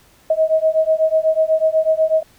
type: beating tone pair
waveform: sine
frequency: 631 / 639.1 Hz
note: D#5 / D#5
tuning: +24 / +46 cents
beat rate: 8.1 Hz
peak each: -16 dBFS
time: 0.3-2.23 s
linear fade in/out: 5 ms
effects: pink hiss -52 dBFS RMS until 2.38 s